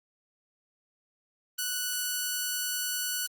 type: tone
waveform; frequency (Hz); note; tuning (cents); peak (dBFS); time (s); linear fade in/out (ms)
5% pulse; 1480; F#6; 0; -18; 1.58-3.27; 10
effects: Opus 24 kbps